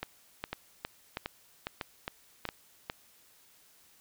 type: two click trains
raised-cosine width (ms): 0.3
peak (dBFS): -18 / -18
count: 4 / 8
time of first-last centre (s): 0.53-2.453 / 0.03-2.899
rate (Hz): 1.56 / 2.44
effects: white hiss -62 dBFS RMS until 4 s